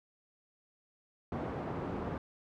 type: band-pass noise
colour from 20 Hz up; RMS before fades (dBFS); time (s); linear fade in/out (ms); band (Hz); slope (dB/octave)
pink; -38; 1.32-2.18; 2; 100 to 920; 12
effects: none